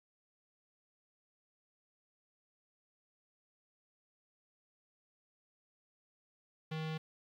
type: tone with low-pass filter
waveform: square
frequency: 157.8 Hz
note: D#3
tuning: 25 cents sharp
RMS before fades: -39 dBFS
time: 6.71-6.98 s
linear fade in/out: 10 ms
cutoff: 3400 Hz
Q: 2
effects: 11-bit